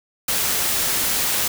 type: noise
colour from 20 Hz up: white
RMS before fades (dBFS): -21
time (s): 0.28-1.48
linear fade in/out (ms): 5
effects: none